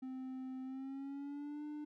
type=tone with pitch glide; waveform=triangle; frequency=259.9 to 298.5 Hz; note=C4 to D4; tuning=-11 to +28 cents; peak=-40 dBFS; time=0.02-1.85 s; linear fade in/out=10 ms; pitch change=+239 cents; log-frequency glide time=0.63-1.64 s; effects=none